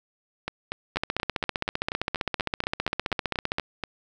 two click trains, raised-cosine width 0.3 ms, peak -9 / -13 dBFS, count 41 / 15, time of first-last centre 0.97-3.584 / 0.48-3.837 s, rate 15.3 / 4.17 Hz, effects none

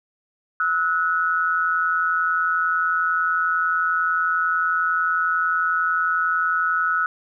sine tone pair together, 1300 / 1471.1 Hz, E6 / F#6, -24 / -10 cents, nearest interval major second, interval 214 cents, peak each -21 dBFS, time 0.6-7.06 s, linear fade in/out 2 ms, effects none

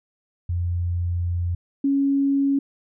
sine tone pair in turn, 87.31 / 277.2 Hz, F2 / C#4, 0 / 0 cents, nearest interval octave + minor sixth, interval 2000 cents, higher second, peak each -21 / -17 dBFS, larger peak second, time 0.49-1.55 / 1.84-2.59 s, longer first, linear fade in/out 5 ms, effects none

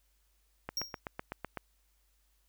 click train, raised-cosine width 0.5 ms, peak -22 dBFS, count 8, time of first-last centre 0.69-1.573 s, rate 7.93 Hz
square tone with exponential decay, 5588 Hz, F8, in tune, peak -30 dBFS, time 0.77-0.99 s, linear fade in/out 2 ms, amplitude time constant 47 ms
effects added 50 Hz sine -70 dBFS peak until 2.48 s + white hiss -75 dBFS RMS until 2.48 s

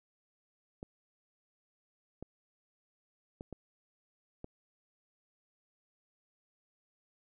clicks, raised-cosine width 2 ms, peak -29 dBFS, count 5, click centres 0.829 / 2.226 / 3.409 / 3.527 / 4.444 s, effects none

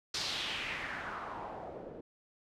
white noise with low-pass filter sweep, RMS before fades -40 dBFS, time 0.14-2.01 s, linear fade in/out 5 ms, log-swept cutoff 5000 to 410 Hz, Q 2.6, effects none

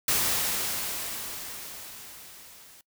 white noise with level ramp, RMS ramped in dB -24 to -52 dBFS, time 0.08-2.81 s, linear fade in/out 2 ms, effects noise-tail reverb RT60 0.1 s tail -22 dB re dry

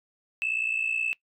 sine tone pair together, 2596 / 2655 Hz, E7 / E7, -27 / +12 cents, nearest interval unison, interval 39 cents, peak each -27 dBFS, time 0.42-1.13 s, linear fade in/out 0 ms, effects noise-tail reverb RT60 0.1 s tail -22 dB re dry + tanh soft clip ceiling -20 dBFS

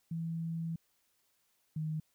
sine tone pair in turn, 164.81 / 155.94 Hz, E3 / D#3, 0 / +4 cents, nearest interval minor second, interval 96 cents, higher first, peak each -34 / -33 dBFS, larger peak second, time 0.11-0.76 / 1.76-2 s, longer first, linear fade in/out 5 ms, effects white hiss -75 dBFS RMS until 2.14 s

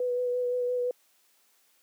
sine tone with vibrato, 493.9 Hz, B4, in tune, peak -25 dBFS, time 0-0.91 s, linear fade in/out 2 ms, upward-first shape sine, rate 5.8 Hz, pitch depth 17 cents each way, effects white hiss -66 dBFS RMS until 1.82 s + high-pass 300 Hz 12 dB/octave

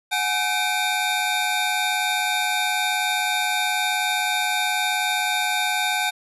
square tone cluster, 736 / 835 / 1533 / 2352 / 3676 Hz, F#5 / G#5 / G6 / D7 / A#7, -9 / +9 / -39 / +2 / -25 cents, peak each -28 dBFS, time 0.11-6.11 s, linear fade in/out 20 ms, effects resampled to 32000 Hz

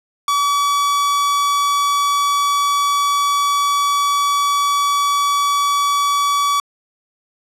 45% pulse tone, 1142 Hz, D6, 49 cents flat, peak -14 dBFS, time 0.28-6.6 s, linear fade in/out 2 ms, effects low-pass 11000 Hz 12 dB/octave

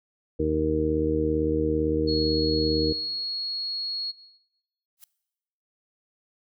harmonic tone, 77.78 Hz, D#2, in tune, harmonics 1 / 2 / 3 / 4 / 5 / 6, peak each -30 / -33 / -36 / -27 / -33 / -25 dBFS, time 0.39-2.93 s, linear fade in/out 10 ms
sine tone, 4321 Hz, C#8, 45 cents flat, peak -28 dBFS, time 2.07-4.12 s, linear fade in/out 20 ms
blue noise with exponential growth, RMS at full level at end -42 dBFS, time 4.97-5.04 s, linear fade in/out 2 ms, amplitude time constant 15 ms
effects noise-tail reverb RT60 1.0 s tail -19 dB re dry

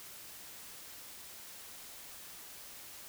silence, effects white hiss -50 dBFS RMS until 3.08 s

